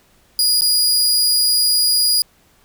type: tone with dropouts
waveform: sawtooth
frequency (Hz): 4889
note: D#8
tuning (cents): -31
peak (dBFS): -10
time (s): 0.39-2.22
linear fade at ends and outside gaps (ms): 1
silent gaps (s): 0.609-0.619
effects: pink hiss -55 dBFS RMS until 2.64 s